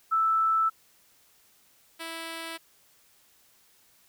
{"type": "tone pair in turn", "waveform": ["sine", "5% pulse"], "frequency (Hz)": [1318.5, 328.7], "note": ["E6", "E4"], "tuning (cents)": [0, -5], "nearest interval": "2 octaves", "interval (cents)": 2405, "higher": "first", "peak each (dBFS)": [-21, -24], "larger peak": "first", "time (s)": [[0.11, 0.7], [1.99, 2.58]], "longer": "neither", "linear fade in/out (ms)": 20, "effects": ["white hiss -62 dBFS RMS until 4.08 s"]}